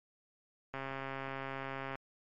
click train, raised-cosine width 0.5 ms, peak -25 dBFS, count 165, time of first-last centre 0.74-1.955 s, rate 135 Hz, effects MP3 64 kbps

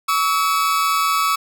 40% pulse tone pair together, 1132 / 1296.7 Hz, C#6 / E6, +36 / -29 cents, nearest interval major second, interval 235 cents, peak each -18 dBFS, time 0.08-1.36 s, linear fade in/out 10 ms, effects none

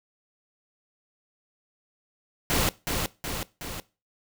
pink noise with echo, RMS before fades -24 dBFS, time 2.5-2.69 s, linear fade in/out 0 ms, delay 370 ms, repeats 3, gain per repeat -4 dB, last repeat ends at 3.8 s, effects noise-tail reverb RT60 0.3 s tail -20 dB re dry

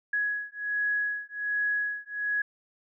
sine beating tone pair, 1673 / 1674.3 Hz, G#6 / G#6, +12 / +14 cents, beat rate 1.3 Hz, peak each -30 dBFS, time 0.13-2.42 s, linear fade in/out 5 ms, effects none

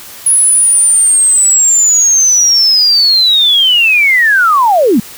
sine linear sweep, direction down, 10490 to 185 Hz, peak -5 dBFS, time 0.26-5 s, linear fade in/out 5 ms, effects white hiss -31 dBFS RMS until 5.17 s

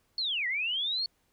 sine linear two-way sweep, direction down then up, 4435 to 1884 to 4435 Hz, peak -28 dBFS, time 0.18-1.06 s, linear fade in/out 2 ms, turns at 0.47 s, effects pink hiss -72 dBFS RMS until 1.32 s

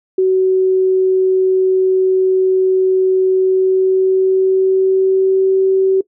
sine tone with pitch glide, 375.7 to 382 Hz, F#4 to G4, +26 to -45 cents, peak -9 dBFS, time 0.18-6.01 s, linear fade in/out 5 ms, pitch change +29 cents, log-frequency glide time 3.28-5.54 s, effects noise-tail reverb RT60 0.1 s tail -19 dB re dry

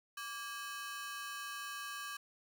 sawtooth ring-modulated tone, 1396.9 Hz, F6, in tune, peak -35 dBFS, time 0.17-2.17 s, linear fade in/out 5 ms, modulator 236 Hz, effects none

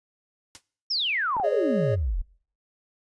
white noise with exponential decay, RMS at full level -37 dBFS, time 0.55-0.62 s, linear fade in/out 0 ms, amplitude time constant 15 ms
sine exponential sweep, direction down, 5610 to 35.72 Hz, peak -23 dBFS, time 0.9-2.22 s, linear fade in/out 10 ms
clicks, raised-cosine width 1 ms, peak -21 dBFS, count 2, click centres 1.367 / 1.399 s
triangle chord, Ab suspended fourth, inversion none, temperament equal with one note detuned, 415.3 / 554.4 / 611.6 Hz, Ab4 / Db5 / Eb5, 0 / 0 / -30 cents, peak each -26 / -24 / -29 dBFS, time 1.43-1.96 s, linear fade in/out 20 ms
effects noise-tail reverb RT60 0.5 s tail -22 dB re dry + resampled to 22050 Hz

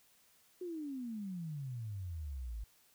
sine exponential sweep, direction down, 370 to 51.3 Hz, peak -39 dBFS, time 0.61-2.64 s, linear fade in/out 5 ms, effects white hiss -68 dBFS RMS until 2.94 s

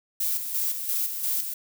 violet noise with tremolo, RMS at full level -26 dBFS, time 0.2-1.54 s, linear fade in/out 5 ms, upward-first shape square, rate 2.9 Hz, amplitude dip 50%, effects none

